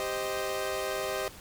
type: chord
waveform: sawtooth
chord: C minor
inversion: second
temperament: equal with one note detuned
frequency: 392 / 521.4 / 622.3 Hz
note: G4 / C5 / Eb5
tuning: 0 / -6 / 0 cents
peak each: -31 / -31 / -30 dBFS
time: 0-1.28 s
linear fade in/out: 0 ms
effects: pink hiss -48 dBFS RMS until 1.4 s + MP3 96 kbps